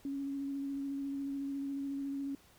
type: tone with vibrato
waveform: sine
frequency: 277.2 Hz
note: C#4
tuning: in tune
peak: -35 dBFS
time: 0.05-2.35 s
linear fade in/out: 2 ms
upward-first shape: square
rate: 14 Hz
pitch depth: 13 cents each way
effects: pink hiss -63 dBFS RMS until 2.58 s